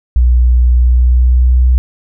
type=tone with pitch glide; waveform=sine; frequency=61 to 62.64 Hz; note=B1 to B1; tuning=-21 to +25 cents; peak=-5 dBFS; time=0.16-1.78 s; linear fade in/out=0 ms; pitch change=+46 cents; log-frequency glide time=0.72-1.64 s; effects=none